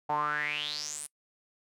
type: tone with band-pass filter sweep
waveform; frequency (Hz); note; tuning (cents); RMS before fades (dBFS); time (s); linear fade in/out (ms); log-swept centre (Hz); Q
sawtooth; 148.7; D3; +22; -33; 0.09-1.07; 10; 800 to 10000; 8.3
effects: noise-tail reverb RT60 0.1 s tail -24 dB re dry